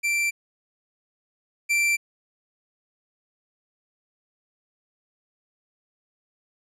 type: tone pair in turn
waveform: 45% pulse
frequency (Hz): 2349 / 2349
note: D7 / D7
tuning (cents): 0 / 0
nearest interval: unison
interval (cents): 0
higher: neither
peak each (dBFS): -21 / -19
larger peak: second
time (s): 0.03-0.31 / 1.69-1.97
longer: neither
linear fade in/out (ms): 20
effects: low-pass 11000 Hz 12 dB/octave